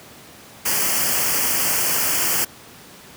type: band-stop noise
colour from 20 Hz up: white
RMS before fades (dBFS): -20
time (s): 0.65-2.45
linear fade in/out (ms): 10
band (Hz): 3200 to 4500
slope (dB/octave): 96
effects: pink hiss -43 dBFS RMS until 3.16 s + high-pass 100 Hz 12 dB/octave